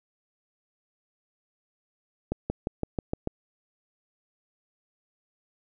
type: accelerating click train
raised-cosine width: 2 ms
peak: -14 dBFS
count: 7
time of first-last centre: 2.32-3.274 s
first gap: 180 ms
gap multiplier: 0.95
effects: none